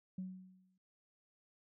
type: tone with exponential decay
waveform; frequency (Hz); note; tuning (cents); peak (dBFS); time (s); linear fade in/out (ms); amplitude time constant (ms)
sine; 186; F#3; +9; -37; 0.18-0.78; 5; 130
effects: tanh soft clip ceiling -34 dBFS